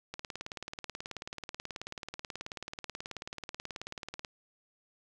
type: click train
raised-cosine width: 0.2 ms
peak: -22 dBFS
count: 77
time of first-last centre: 0.14-4.248 s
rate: 18.5 Hz
effects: none